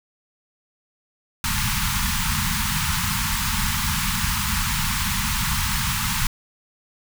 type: band-stop noise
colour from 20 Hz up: pink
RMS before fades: -23 dBFS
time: 1.44-6.27 s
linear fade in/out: 2 ms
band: 230 to 860 Hz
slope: 96 dB/octave
effects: none